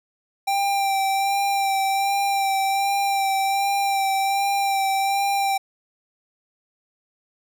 square tone with vibrato, 787 Hz, G5, 7 cents sharp, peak -20 dBFS, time 0.47-5.58 s, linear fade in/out 10 ms, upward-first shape sine, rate 1.3 Hz, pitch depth 21 cents each way, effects none

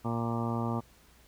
harmonic tone with a mistuned harmonic, 116.54 Hz, A#2, in tune, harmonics 1 / 2 / 3 / 4 / 5 / 6 / 7 / 8 / 9 / 10, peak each -33 / -33 / -40 / -42 / -43 / -43 / -42 / -41 / -46 / -41 dBFS, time 0.04-0.81 s, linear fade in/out 20 ms, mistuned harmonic 10, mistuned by +17 cents, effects added 60 Hz sine -61 dBFS peak until 1.27 s + pink hiss -61 dBFS RMS until 1.27 s

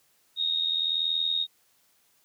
sine tone with amplitude modulation, 3731 Hz, A#7, 1 cent sharp, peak -21 dBFS, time 0.36-1.47 s, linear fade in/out 50 ms, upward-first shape sine, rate 80.9 Hz, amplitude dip 70%, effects white hiss -66 dBFS RMS until 2.24 s + high-pass 60 Hz 12 dB/octave

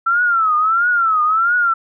sine tone with vibrato, 1335 Hz, E6, 22 cents sharp, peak -12 dBFS, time 0.06-1.74 s, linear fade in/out 10 ms, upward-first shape triangle, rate 1.5 Hz, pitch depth 170 cents each way, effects none

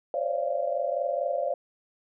sine tone cluster, 525 / 566 / 590 / 689 Hz, C5 / C#5 / D5 / F5, +6 / +36 / +8 / -24 cents, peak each -31 dBFS, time 0.14-1.54 s, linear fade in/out 2 ms, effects none

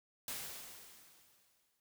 white noise with exponential decay, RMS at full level -41 dBFS, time 0.28-1.8 s, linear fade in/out 1 ms, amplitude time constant 330 ms, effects none

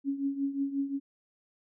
sine tone with tremolo, 277.2 Hz, C#4, in tune, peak -25 dBFS, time 0.04-1 s, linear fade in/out 50 ms, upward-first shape triangle, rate 5.6 Hz, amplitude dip 80%, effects none

